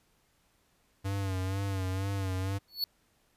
square tone with vibrato, 96.1 Hz, G2, 34 cents flat, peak -31 dBFS, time 1.04-2.59 s, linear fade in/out 20 ms, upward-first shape sine, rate 2.1 Hz, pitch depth 57 cents each way
square tone with exponential growth, 4420 Hz, C#8, 6 cents flat, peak -25 dBFS, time 2.68-2.84 s, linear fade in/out 1 ms, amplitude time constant 33 ms
effects pink hiss -70 dBFS RMS until 3.36 s + resampled to 32000 Hz

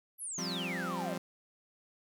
sine exponential sweep, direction down, 12000 to 511 Hz, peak -37 dBFS, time 0.18-1.17 s, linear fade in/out 50 ms
sawtooth chord, F suspended second, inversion none, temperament equal, 174.61 / 196 / 261.6 Hz, F3 / G3 / C4, 0 / 0 / 0 cents, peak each -35 / -37 / -38 dBFS, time 0.38-1.18 s, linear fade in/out 5 ms
effects none

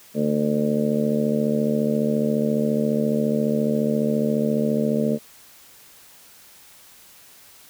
harmonic tone, 74.5 Hz, D2, 25 cents sharp, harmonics 2 / 3 / 4 / 5 / 6 / 7 / 8, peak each -29 / -21 / -32 / -34 / -26 / -30 / -28 dBFS, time 0.14-5.19 s, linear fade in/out 50 ms, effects white hiss -49 dBFS RMS until 7.69 s

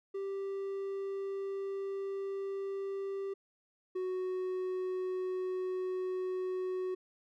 triangle tone pair in turn, 392 / 370 Hz, G4 / F#4, 0 / 0 cents, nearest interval minor second, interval 100 cents, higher first, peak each -33 / -31 dBFS, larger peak second, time 0.14-3.34 / 3.95-6.95 s, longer first, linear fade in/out 10 ms, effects none

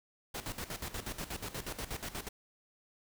pink noise with tremolo, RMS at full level -39 dBFS, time 0.34-2.29 s, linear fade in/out 10 ms, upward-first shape square, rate 8.3 Hz, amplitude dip 75%, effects none

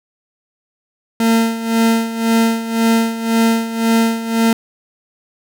40% pulse tone with tremolo, 227.3 Hz, A#3, 43 cents flat, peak -9 dBFS, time 1.2-4.53 s, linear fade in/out 2 ms, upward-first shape sine, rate 1.9 Hz, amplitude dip 75%, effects none

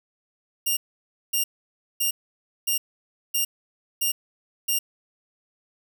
5% pulse tone bursts, 2815 Hz, F7, 13 cents sharp, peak -12 dBFS, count 7, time 0.66-4.79 s, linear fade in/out 10 ms, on 110 ms, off 560 ms, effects none

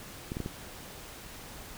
clicks, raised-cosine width 3 ms, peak -21 dBFS, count 4, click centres 0.319 / 0.369 / 0.403 / 0.461 s, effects pink hiss -46 dBFS RMS until 1.77 s

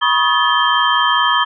sine tone cluster, 972 / 1097 / 1259 / 1724 / 3153 Hz, B5 / C#6 / D#6 / A6 / G7, -28 / -18 / +20 / -36 / +9 cents, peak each -18 dBFS, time 0.01-1.45 s, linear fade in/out 20 ms, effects none

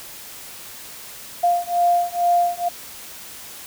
sine beating tone pair, 698.5 / 700.7 Hz, F5 / F5, 0 / +6 cents, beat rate 2.2 Hz, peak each -19 dBFS, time 1.43-2.69 s, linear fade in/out 10 ms, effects white hiss -38 dBFS RMS until 3.66 s

